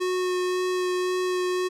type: tone with vibrato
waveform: square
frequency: 365 Hz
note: F#4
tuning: 24 cents flat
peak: -24 dBFS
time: 0-1.69 s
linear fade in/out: 20 ms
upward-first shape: sine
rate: 1.9 Hz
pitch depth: 9 cents each way
effects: low-pass 9000 Hz 12 dB/octave